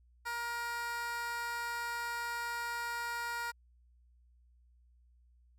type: tone with high-pass filter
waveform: 15% pulse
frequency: 472.4 Hz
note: A#4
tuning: 23 cents sharp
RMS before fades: -38 dBFS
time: 0.25-3.52 s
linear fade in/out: 20 ms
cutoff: 1100 Hz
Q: 1.8
effects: added 60 Hz sine -62 dBFS peak until 5.58 s